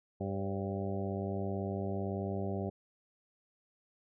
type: harmonic tone with a mistuned harmonic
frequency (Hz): 98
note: G2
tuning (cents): 0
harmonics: 1 / 2 / 3 / 4 / 5 / 6 / 7 / 8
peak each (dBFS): -38 / -38 / -45 / -40 / -46 / -44 / -45 / -49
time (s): 0.2-2.7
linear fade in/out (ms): 10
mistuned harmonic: 5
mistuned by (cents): +58
effects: none